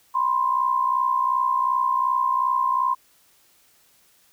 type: tone pair together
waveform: sine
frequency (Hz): 987.8 / 1050.5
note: B5 / C6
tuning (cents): 0 / +7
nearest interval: minor second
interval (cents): 107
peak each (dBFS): -24 / -20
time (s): 0.14-2.95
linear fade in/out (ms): 20
effects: white hiss -59 dBFS RMS until 4.32 s